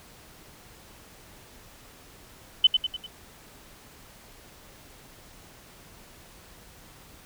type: tone with echo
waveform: sine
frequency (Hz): 3026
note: F#7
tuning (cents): +38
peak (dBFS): -12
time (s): 2.64-2.67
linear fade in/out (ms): 5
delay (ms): 99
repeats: 4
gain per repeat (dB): -6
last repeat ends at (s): 3.066
effects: pink hiss -51 dBFS RMS until 7.25 s